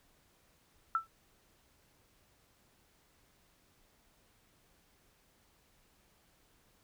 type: tone with exponential decay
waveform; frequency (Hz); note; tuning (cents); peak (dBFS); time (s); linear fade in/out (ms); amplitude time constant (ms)
sine; 1329; E6; +14; -24; 0.95-1.07; 1; 25
effects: pink hiss -69 dBFS RMS until 6.83 s